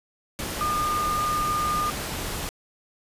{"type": "tone in noise", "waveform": "sine", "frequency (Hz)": 1213, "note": "D#6", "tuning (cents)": -44, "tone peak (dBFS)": -23, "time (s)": [0.61, 1.9], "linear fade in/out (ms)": 0, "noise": "pink", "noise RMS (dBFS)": -31, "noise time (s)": [0.39, 2.49], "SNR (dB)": 5, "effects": ["resampled to 32000 Hz"]}